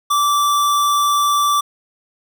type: tone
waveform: square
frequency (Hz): 1165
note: D6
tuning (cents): -14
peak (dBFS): -14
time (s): 0.1-1.61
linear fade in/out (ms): 10
effects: none